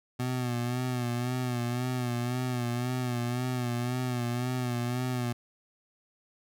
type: tone with vibrato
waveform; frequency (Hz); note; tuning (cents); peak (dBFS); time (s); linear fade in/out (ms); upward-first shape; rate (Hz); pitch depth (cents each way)
25% pulse; 123.47; B2; 0; -25; 0.19-5.33; 10; sine; 1.9; 52
effects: none